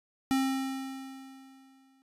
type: tone with exponential decay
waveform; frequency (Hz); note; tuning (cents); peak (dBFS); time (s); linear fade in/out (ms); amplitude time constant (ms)
square; 266.6; C4; +33; -24; 0.31-2.02; 0; 370
effects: resampled to 32000 Hz